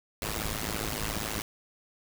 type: noise with amplitude modulation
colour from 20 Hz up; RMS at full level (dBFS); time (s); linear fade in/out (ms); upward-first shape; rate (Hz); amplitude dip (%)
pink; -29; 0.22-1.42; 2; sine; 107; 95
effects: none